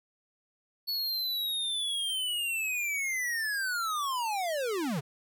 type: linear sweep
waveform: square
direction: down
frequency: 4435 to 124 Hz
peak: -30 dBFS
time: 0.87-5.01 s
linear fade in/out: 20 ms
effects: none